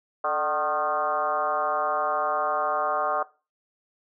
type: tone with frequency modulation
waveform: sine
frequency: 914 Hz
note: A#5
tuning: 34 cents flat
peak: -22 dBFS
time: 0.24-3.23 s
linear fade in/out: 5 ms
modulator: 158 Hz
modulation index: 2.7
effects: noise-tail reverb RT60 0.3 s tail -18 dB re dry + high-pass 400 Hz 12 dB/octave